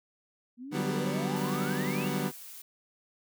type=exponential sweep; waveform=sine; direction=up; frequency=233.1 to 2960 Hz; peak=-39 dBFS; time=0.57-2.1 s; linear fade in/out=50 ms
type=chord; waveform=30% pulse; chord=G major seventh; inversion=second; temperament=equal with one note detuned; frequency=148.28 / 185 / 196 / 246.9 Hz; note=D3 / F#3 / G3 / B3; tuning=+17 / 0 / 0 / 0 cents; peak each=-32 dBFS; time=0.71-2.32 s; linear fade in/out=50 ms
type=noise; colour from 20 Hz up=blue; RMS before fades=-46 dBFS; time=1.36-2.62 s; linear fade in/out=5 ms
effects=none